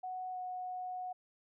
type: tone with pitch glide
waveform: sine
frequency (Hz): 740 to 733.2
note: F#5 to F#5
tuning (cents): 0 to -16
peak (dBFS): -38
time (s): 0.03-1.13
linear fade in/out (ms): 10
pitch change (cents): -16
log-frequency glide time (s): 0.32-0.37
effects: none